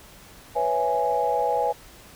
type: chord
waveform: sine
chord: C# minor seventh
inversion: third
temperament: equal with one note detuned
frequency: 493.9 / 554.4 / 661.9 / 830.6 Hz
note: B4 / C#5 / E5 / G#5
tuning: 0 / 0 / +7 / 0 cents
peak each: -26 / -28 / -28 / -23 dBFS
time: 0.55-1.73 s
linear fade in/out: 20 ms
effects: tanh soft clip ceiling -10 dBFS + pink hiss -48 dBFS RMS until 2.15 s